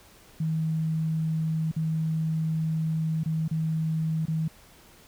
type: tone with dropouts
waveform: sine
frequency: 159.3 Hz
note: D#3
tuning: 41 cents sharp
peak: -24 dBFS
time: 0.4-4.48 s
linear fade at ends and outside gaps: 5 ms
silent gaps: 1.715-1.763 / 3.235-3.258 / 3.48-3.511 / 4.256-4.281 s
effects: pink hiss -54 dBFS RMS until 5.07 s